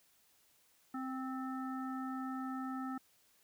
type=harmonic tone with a mistuned harmonic; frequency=261.6 Hz; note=C4; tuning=in tune; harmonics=1 / 3 / 5 / 7; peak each=-39 / -47 / -45 / -55 dBFS; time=0.94-2.98 s; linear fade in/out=5 ms; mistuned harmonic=7; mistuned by=-28 cents; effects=white hiss -70 dBFS RMS until 3.43 s